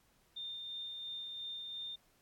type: tone with tremolo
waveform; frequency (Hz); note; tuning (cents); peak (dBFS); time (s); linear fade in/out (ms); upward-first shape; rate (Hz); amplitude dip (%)
sine; 3619; A7; +48; -40; 0.36-1.96; 10; sine; 2.9; 25
effects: pink hiss -71 dBFS RMS until 2.21 s + AAC 64 kbps